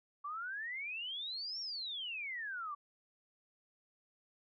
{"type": "exponential two-way sweep", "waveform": "sine", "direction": "up then down", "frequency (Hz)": [1132, 5610, 1132], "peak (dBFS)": -39, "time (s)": [0.24, 2.75], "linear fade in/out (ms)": 10, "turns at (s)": 1.6, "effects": []}